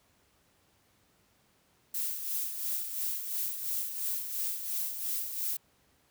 violet noise with tremolo, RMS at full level -32 dBFS, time 1.94-5.57 s, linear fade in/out 5 ms, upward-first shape sine, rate 2.9 Hz, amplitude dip 55%, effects pink hiss -68 dBFS RMS until 6.1 s + high-pass 60 Hz 12 dB/octave

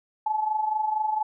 sine tone with amplitude modulation, 861 Hz, A5, 38 cents flat, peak -20 dBFS, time 0.26-1.23 s, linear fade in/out 5 ms, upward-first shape sine, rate 24.3 Hz, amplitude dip 65%, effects none

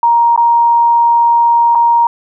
sine tone with dropouts, 938 Hz, A#5, 11 cents sharp, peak -6 dBFS, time 0.03-2.07 s, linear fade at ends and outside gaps 2 ms, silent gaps 0.362-0.376 / 1.75-1.754 s, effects none

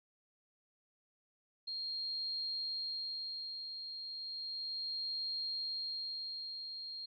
sine tone with tremolo, 4226 Hz, C8, 16 cents sharp, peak -36 dBFS, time 1.67-7.06 s, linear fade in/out 10 ms, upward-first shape sine, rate 0.34 Hz, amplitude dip 50%, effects none

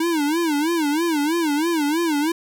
square tone with vibrato, 314.1 Hz, D#4, 16 cents sharp, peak -19 dBFS, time 0-2.32 s, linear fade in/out 5 ms, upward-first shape sine, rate 3.1 Hz, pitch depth 160 cents each way, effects none

